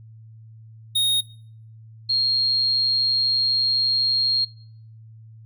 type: tone pair in turn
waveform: square / sine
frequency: 3729 / 4244 Hz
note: A#7 / C8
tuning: 0 / +24 cents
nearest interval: major second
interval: 224 cents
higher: second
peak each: -18 dBFS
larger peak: neither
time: 0.95-1.21 / 2.09-4.45 s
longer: second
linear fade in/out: 10 ms
effects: noise-tail reverb RT60 0.6 s tail -23 dB re dry + added 111 Hz sine -42 dBFS peak until 5.45 s